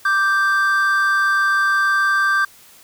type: tone pair together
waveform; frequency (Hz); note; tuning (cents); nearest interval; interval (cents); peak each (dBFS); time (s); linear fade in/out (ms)
triangle; 1176 / 1569.8; D6 / G6; +2 / +2; perfect fourth; 500; -17 / -14; 0.05-2.45; 5
effects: white hiss -47 dBFS RMS until 2.83 s